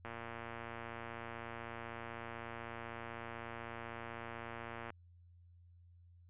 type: click train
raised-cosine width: 0.5 ms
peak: -30 dBFS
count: 564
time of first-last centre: 0.05-4.903 s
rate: 116 Hz
effects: added 87 Hz sine -59 dBFS peak until 6.29 s + resampled to 8000 Hz